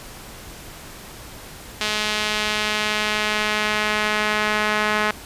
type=tone with band-pass filter sweep; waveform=sawtooth; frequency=212.2 Hz; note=G#3; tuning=38 cents sharp; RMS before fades=-22 dBFS; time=1.81-5.11 s; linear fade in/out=0 ms; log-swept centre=3500 to 1700 Hz; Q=1.1; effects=pink hiss -39 dBFS RMS until 5.25 s + resampled to 32000 Hz